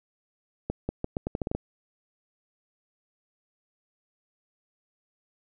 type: accelerating click train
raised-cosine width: 2 ms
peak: -15 dBFS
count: 10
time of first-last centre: 0.7-1.55 s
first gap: 190 ms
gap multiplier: 0.81
effects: none